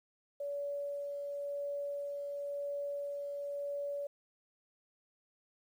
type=tone with tremolo; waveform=sine; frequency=570 Hz; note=C#5; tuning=48 cents sharp; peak=-35 dBFS; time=0.4-4.07 s; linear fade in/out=5 ms; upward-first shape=sine; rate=0.95 Hz; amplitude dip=25%; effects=11-bit